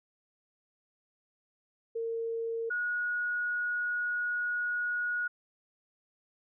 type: tone pair in turn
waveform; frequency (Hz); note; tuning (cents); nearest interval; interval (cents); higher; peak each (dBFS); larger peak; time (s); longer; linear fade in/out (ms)
sine; 457.3 / 1451.8; A#4 / F#6; -33 / -33; octave + minor sixth; 2000; second; -31 / -29; second; 1.95-2.7 / 2.7-5.28; second; 10
effects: none